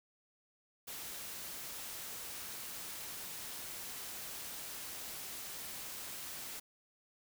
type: noise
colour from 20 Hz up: white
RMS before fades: -45 dBFS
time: 0.87-6.6 s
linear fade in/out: 10 ms
effects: none